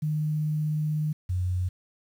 sine tone pair in turn, 152.7 / 90.8 Hz, D#3 / F#2, -32 / -32 cents, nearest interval major sixth, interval 900 cents, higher first, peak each -24 dBFS, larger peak neither, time 0.02-1.13 / 1.29-1.69 s, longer first, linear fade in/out 10 ms, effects 9-bit

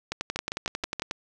two click trains, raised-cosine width 0.2 ms, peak -12 / -13 dBFS, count 12 / 5, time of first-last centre 0.12-1.111 / 0.36-0.997 s, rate 11.1 / 6.28 Hz, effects none

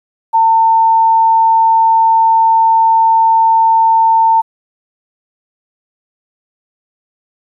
sine tone, 900 Hz, A5, 39 cents sharp, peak -6 dBFS, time 0.33-4.42 s, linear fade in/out 20 ms, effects 8-bit

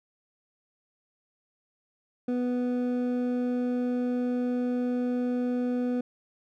triangle tone pair together, 247 / 494 Hz, B3 / B4, 0 / 0 cents, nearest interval octave, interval 1200 cents, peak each -24 / -31 dBFS, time 2.28-6.01 s, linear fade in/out 5 ms, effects none

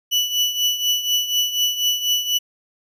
35% pulse tone with tremolo, 2960 Hz, F#7, in tune, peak -13 dBFS, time 0.11-2.39 s, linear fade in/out 20 ms, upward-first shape triangle, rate 4.1 Hz, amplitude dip 75%, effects none

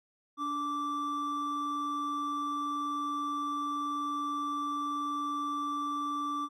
triangle tone pair together, 290 / 1169.1 Hz, D4 / D6, -22 / -8 cents, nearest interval 2 octaves, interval 2414 cents, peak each -36 / -30 dBFS, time 0.37-6.49 s, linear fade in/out 50 ms, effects none

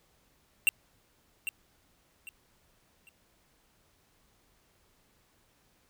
square tone with echo, 2740 Hz, F7, 34 cents flat, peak -20 dBFS, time 0.67-0.69 s, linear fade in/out 0 ms, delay 800 ms, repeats 3, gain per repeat -11 dB, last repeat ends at 3.09 s, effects pink hiss -68 dBFS RMS until 5.89 s

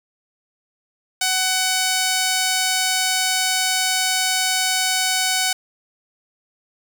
5% pulse tone, 750 Hz, F#5, 23 cents sharp, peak -6 dBFS, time 1.21-5.53 s, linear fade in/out 5 ms, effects 8-bit

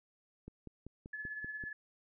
click train, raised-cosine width 3 ms, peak -34 dBFS, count 7, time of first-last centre 0.48-1.638 s, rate 5.18 Hz
sine tone with tremolo, 1716 Hz, A6, 44 cents flat, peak -38 dBFS, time 1.13-1.73 s, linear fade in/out 5 ms, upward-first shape sine, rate 17 Hz, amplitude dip 50%
effects none

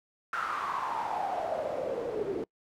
pink noise with band-pass filter sweep, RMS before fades -33 dBFS, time 0.33-2.44 s, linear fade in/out 2 ms, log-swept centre 1400 to 370 Hz, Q 7.9, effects noise-tail reverb RT60 0.1 s tail -24 dB re dry

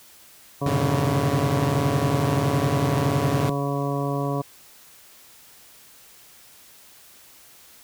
harmonic tone, 140.8 Hz, C#3, 27 cents sharp, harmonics 1 / 2 / 3 / 4 / 5 / 7 / 8, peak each -26 / -29 / -31 / -32 / -33 / -34 / -35 dBFS, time 0.61-4.42 s, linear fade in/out 10 ms
sawtooth chord, F# diminished seventh, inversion none, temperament equal with one note detuned, 92.5 / 110 / 130.81 / 152.36 Hz, F#2 / A2 / C3 / Eb3, 0 / 0 / 0 / -36 cents, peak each -27 / -26 / -22 / -23 dBFS, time 0.66-3.5 s, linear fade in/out 5 ms
effects white hiss -50 dBFS RMS until 7.83 s

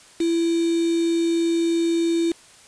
sine tone with quantisation, 334.6 Hz, E4, 26 cents sharp, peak -18 dBFS, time 0.2-2.32 s, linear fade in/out 5 ms, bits 5, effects white hiss -49 dBFS RMS until 2.67 s + resampled to 22050 Hz

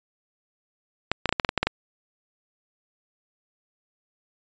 clicks, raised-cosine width 0.3 ms, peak -5 dBFS, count 10, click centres 1.116 / 1.257 / 1.292 / 1.326 / 1.398 / 1.448 / 1.491 / 1.577 / 1.63 / 1.67 s, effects resampled to 16000 Hz

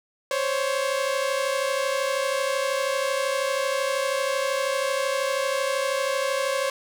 sawtooth tone pair together, 526 / 558.8 Hz, C5 / C#5, +9 / +14 cents, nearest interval minor second, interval 105 cents, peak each -22 dBFS, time 0.31-6.7 s, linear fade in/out 2 ms, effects low-pass 10000 Hz 12 dB/octave + 7-bit

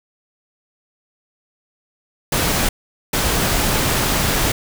pink noise bursts at uneven times, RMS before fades -18 dBFS, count 2, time 2.32-2.69 / 3.13-4.52 s, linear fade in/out 5 ms, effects none

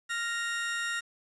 35% pulse tone pair together, 1396.9 / 1864.6 Hz, F6 / A#6, 0 / 0 cents, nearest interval perfect fourth, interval 500 cents, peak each -32 / -31 dBFS, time 0.09-1.01 s, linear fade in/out 20 ms, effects resampled to 22050 Hz + 9-bit

